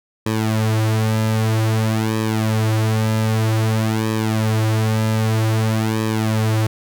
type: tone with flanger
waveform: sawtooth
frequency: 110 Hz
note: A2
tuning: in tune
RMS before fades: -18 dBFS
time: 0.26-6.67 s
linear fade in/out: 5 ms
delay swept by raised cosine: 1.4 to 6.4 ms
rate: 0.52 Hz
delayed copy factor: -0.9
effects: none